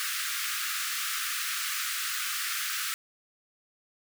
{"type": "high-pass noise", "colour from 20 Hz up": "pink", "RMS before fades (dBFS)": -32, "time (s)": [0, 2.94], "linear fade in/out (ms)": 0, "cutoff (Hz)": 1200, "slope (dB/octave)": 96, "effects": []}